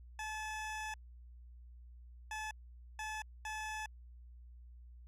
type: tone bursts at uneven times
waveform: 20% pulse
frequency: 863 Hz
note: A5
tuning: 34 cents flat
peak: -35 dBFS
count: 4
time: 0.19-0.94 / 2.31-2.51 / 2.99-3.22 / 3.45-3.86 s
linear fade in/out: 2 ms
effects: added 60 Hz sine -52 dBFS peak until 5.07 s + low-pass 10000 Hz 12 dB/octave